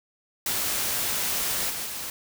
white noise with level steps, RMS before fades -27 / -32 / -34 dBFS, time 0.46-2.1 s, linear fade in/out 2 ms, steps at 1.69 / 1.85 s, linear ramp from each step 20 ms, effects none

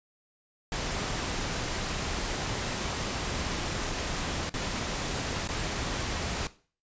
pink noise with dropouts, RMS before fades -32 dBFS, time 0.72-6.47 s, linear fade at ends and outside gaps 1 ms, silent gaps 4.494-4.54 / 5.475-5.488 s, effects noise-tail reverb RT60 0.4 s tail -17 dB re dry + resampled to 16000 Hz

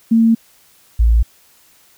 sine tone pair in turn, 227 / 56.75 Hz, A#3 / A#1, -46 / -46 cents, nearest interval 2 octaves, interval 2400 cents, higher first, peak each -8 dBFS, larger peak neither, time 0.11-0.35 / 0.99-1.23 s, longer neither, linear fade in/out 10 ms, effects white hiss -51 dBFS RMS until 1.97 s

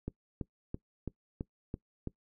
click train, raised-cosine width 3 ms, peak -23 dBFS, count 7, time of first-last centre 0.08-2.073 s, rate 3.01 Hz, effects noise-tail reverb RT60 0.1 s tail -21 dB re dry

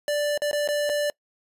square tone with dropouts, 587.3 Hz, D5, in tune, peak -23 dBFS, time 0.08-1.1 s, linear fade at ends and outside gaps 1 ms, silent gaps 0.376-0.419 / 0.513-0.53 / 0.676-0.687 / 0.893-0.897 s, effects noise-tail reverb RT60 0.1 s tail -25 dB re dry + resampled to 32000 Hz

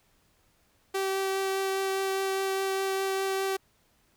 sawtooth tone with vibrato, 386.1 Hz, G4, 26 cents flat, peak -23 dBFS, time 0.94-3.57 s, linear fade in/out 10 ms, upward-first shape triangle, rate 4.9 Hz, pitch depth 9 cents each way, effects pink hiss -67 dBFS RMS until 4.16 s

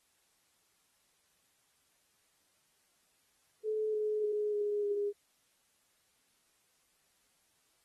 sine tone with pitch steps, 431.9 / 426 / 420.1 / 414.3 / 408.6 Hz, A4 / G#4 / G#4 / G#4 / G#4, -32 / +44 / +20 / -4 / -28 cents, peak -30 dBFS, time 3.63-5.13 s, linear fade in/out 50 ms, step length 300 ms, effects white hiss -73 dBFS RMS until 7.84 s + AAC 32 kbps

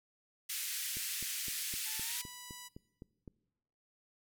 white band-pass noise, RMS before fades -39 dBFS, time 0.49-2.22 s, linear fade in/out 10 ms, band 1800 to 15000 Hz, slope 24 dB/octave
click train, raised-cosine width 3 ms, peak -35 dBFS, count 10, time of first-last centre 0.97-3.278 s, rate 3.9 Hz
5% pulse tone with pitch glide, 877 to 984.4 Hz, A5 to B5, -6 to -6 cents, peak -35 dBFS, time 1.85-2.69 s, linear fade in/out 20 ms, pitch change +200 cents, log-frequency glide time 1.99-2.2 s
effects noise-tail reverb RT60 1.0 s tail -22 dB re dry

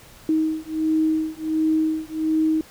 sine beating tone pair, 314.5 / 315.9 Hz, D#4 / D#4, +19 / +26 cents, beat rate 1.4 Hz, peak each -22 dBFS, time 0.29-2.61 s, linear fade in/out 2 ms, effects pink hiss -47 dBFS RMS until 2.7 s

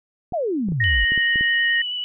clicks, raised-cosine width 3 ms, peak -19 dBFS, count 7, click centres 0.323 / 0.687 / 0.721 / 1.12 / 1.177 / 1.358 / 1.41 s
sine exponential sweep, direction down, 750 to 45.32 Hz, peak -20 dBFS, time 0.33-1.05 s, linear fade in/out 10 ms
sine tone, 1864.7 Hz, A#6, in tune, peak -17 dBFS, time 0.8-1.82 s, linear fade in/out 5 ms
sine tone with vibrato, 2960 Hz, F#7, in tune, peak -24 dBFS, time 0.84-2.04 s, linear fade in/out 0 ms, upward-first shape square, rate 9.3 Hz, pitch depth 12 cents each way
effects none

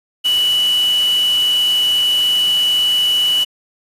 sine tone in noise, 2955 Hz, F#7, 3 cents flat, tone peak -12 dBFS, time 0.24-3.45 s, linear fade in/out 20 ms, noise white, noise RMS -28 dBFS, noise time 0.24-3.45 s, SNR +13 dB, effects resampled to 32000 Hz

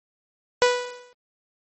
sawtooth tone with exponential decay, 492.2 Hz, B4, 6 cents flat, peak -9 dBFS, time 0.62-1.13 s, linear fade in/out 0 ms, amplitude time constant 110 ms, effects MP3 32 kbps

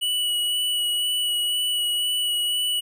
square tone with vibrato, 2940 Hz, F#7, 12 cents flat, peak -22 dBFS, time 0.01-2.81 s, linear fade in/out 20 ms, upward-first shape sine, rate 2 Hz, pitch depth 14 cents each way, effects none

